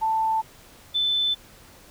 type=tone pair in turn; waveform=sine; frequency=885 / 3519 Hz; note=A5 / A7; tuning=+10 / 0 cents; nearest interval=2 octaves; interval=2390 cents; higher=second; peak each=-20 dBFS; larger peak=neither; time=0.01-0.42 / 0.94-1.35 s; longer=neither; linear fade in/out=20 ms; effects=pink hiss -50 dBFS RMS until 1.9 s